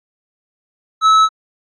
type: tone with tanh clipping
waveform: triangle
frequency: 1300 Hz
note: E6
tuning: 24 cents flat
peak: -9 dBFS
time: 1.01-1.29 s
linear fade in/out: 50 ms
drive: 15 dB
effects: low-pass 6000 Hz 12 dB/octave + AAC 48 kbps